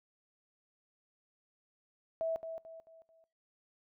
sine tone with echo, 653 Hz, E5, 17 cents flat, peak -31 dBFS, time 2.21-2.36 s, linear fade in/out 0 ms, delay 220 ms, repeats 4, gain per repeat -8 dB, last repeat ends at 3.24 s, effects noise-tail reverb RT60 0.5 s tail -23 dB re dry

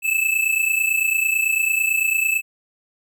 square tone pair together, 2608 / 2637 Hz, E7 / E7, -19 / 0 cents, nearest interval unison, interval 19 cents, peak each -21 dBFS, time 0.02-2.42 s, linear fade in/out 50 ms, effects none

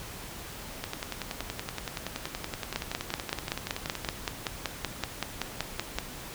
two click trains, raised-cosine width 0.2 ms, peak -15 / -11 dBFS, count 35 / 18, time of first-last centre 0.84-4.048 / 2.76-5.986 s, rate 10.6 / 5.27 Hz, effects pink hiss -42 dBFS RMS until 6.34 s

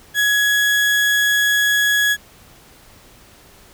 35% pulse tone, 1675 Hz, G#6, 14 cents sharp, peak -12 dBFS, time 0.14-2.17 s, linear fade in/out 50 ms, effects pink hiss -47 dBFS RMS until 3.73 s

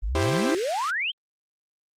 sine exponential sweep, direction up, 43.65 to 3293 Hz, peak -24 dBFS, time 0.02-1.12 s, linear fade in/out 20 ms
sawtooth chord, C major, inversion first, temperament equal with one note detuned, 329.6 / 394.3 / 523.3 Hz, E4 / G4 / C5, 0 / +10 / 0 cents, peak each -23 dBFS, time 0.15-0.55 s, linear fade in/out 2 ms
pink high-pass noise, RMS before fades -36 dBFS, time 0.19-0.91 s, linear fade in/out 10 ms, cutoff 1500 Hz, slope 48 dB/octave
effects low-pass 8000 Hz 12 dB/octave + Opus 24 kbps

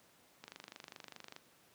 click train, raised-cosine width 0.2 ms, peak -30 dBFS, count 24, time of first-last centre 0.44-1.364 s, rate 24.9 Hz, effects pink hiss -66 dBFS RMS until 1.74 s + high-pass 150 Hz 12 dB/octave

